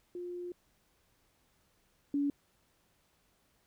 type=tone pair in turn; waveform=sine; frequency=354 / 284.8 Hz; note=F4 / C#4; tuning=+23 / +47 cents; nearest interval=major third; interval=376 cents; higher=first; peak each=-38 / -28 dBFS; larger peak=second; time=0.15-0.52 / 2.14-2.3 s; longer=first; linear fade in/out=2 ms; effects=pink hiss -72 dBFS RMS until 3.66 s